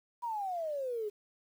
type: exponential sweep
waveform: sine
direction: down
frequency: 979 to 406.7 Hz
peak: -33 dBFS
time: 0.22-1.1 s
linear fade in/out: 20 ms
effects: 10-bit